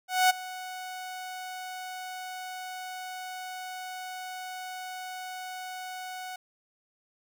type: tone with ADSR envelope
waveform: sawtooth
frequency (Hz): 740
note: F#5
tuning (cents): 0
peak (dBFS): -14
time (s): 0.08-6.36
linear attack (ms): 220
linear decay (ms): 14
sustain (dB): -19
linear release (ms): 4
effects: none

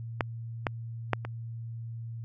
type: clicks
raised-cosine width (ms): 0.5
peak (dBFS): -10 / -11 / -9 / -21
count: 4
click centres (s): 0.208 / 0.668 / 1.133 / 1.25
effects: added 115 Hz sine -36 dBFS peak until 2.24 s

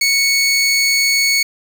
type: tone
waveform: 20% pulse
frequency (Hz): 2217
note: C#7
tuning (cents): 0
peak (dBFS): -7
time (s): 0.01-1.43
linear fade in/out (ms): 5
effects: 7-bit

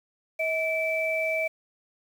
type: tone pair together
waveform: sine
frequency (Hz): 639.8 / 2319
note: D#5 / D7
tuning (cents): +48 / -22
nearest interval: octave + minor seventh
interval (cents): 2230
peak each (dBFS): -27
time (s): 0.39-1.48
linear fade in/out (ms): 10
effects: 8-bit

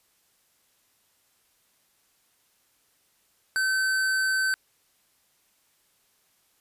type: tone with hard clipping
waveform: sine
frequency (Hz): 1536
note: G6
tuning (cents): -36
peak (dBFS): -24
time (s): 3.56-4.54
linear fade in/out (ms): 0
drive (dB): 16
effects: white hiss -67 dBFS RMS until 6.6 s + resampled to 32000 Hz

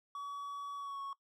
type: tone with pitch glide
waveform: triangle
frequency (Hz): 1134 to 1106.2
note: C#6 to C#6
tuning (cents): +39 to -4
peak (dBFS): -38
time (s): 0.15-1.13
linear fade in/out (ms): 2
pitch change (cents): -43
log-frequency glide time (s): 0.76-1.01
effects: noise-tail reverb RT60 0.1 s tail -20 dB re dry

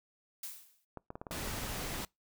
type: noise with exponential decay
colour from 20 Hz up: blue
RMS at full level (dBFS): -39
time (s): 0.43-0.85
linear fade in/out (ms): 5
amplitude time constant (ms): 91
type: clicks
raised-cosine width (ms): 1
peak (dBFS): -28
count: 9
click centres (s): 0.973 / 1.104 / 1.155 / 1.215 / 1.268 / 1.31 / 1.475 / 1.635 / 2.003
type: noise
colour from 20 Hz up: pink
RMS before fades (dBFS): -39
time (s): 1.31-2.05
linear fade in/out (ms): 2
effects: noise-tail reverb RT60 0.2 s tail -25 dB re dry

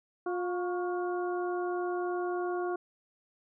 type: harmonic tone with a mistuned harmonic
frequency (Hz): 355.4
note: F4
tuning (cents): +30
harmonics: 1 / 2 / 3 / 4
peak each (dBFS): -31 / -37 / -41 / -43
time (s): 0.26-2.76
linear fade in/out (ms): 5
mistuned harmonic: 3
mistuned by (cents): +69
effects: none

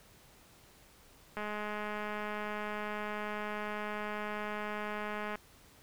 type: click train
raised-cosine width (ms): 0.5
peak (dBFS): -24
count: 838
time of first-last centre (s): 1.37-5.356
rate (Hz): 210
effects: pink hiss -60 dBFS RMS until 5.82 s

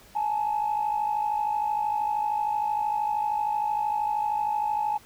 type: tone pair together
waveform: sine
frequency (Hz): 841 / 894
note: G#5 / A5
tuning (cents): +22 / +27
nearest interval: minor second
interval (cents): 105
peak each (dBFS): -24 / -29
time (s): 0.15-4.98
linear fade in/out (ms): 10
effects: tanh soft clip ceiling -18 dBFS + pink hiss -53 dBFS RMS until 5.05 s

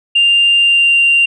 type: tone with pitch glide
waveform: sine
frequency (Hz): 2794 to 2776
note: F7 to F7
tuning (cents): 0 to -11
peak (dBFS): -6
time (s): 0.15-1.26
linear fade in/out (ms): 10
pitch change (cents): -11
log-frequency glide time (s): 0.57-0.97
effects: tanh soft clip ceiling -3 dBFS

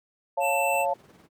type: chord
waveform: sine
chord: Db augmented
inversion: none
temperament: equal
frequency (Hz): 554.4 / 698.5 / 880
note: Db5 / F5 / A5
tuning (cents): 0 / 0 / 0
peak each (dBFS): -27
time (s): 0.37-0.94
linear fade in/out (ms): 10
type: tone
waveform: square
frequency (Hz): 2664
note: E7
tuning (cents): +18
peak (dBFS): -28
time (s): 0.4-0.86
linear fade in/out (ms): 50
type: noise with tremolo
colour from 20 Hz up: brown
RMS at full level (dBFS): -43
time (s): 0.69-1.29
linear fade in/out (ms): 50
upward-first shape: triangle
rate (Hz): 20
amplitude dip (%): 60
effects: high-pass 200 Hz 12 dB/octave

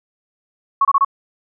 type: tone bursts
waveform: sine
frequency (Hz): 1106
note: C#6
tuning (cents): -4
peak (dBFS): -10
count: 4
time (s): 0.81-1.048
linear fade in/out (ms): 5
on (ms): 40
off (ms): 26
effects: none

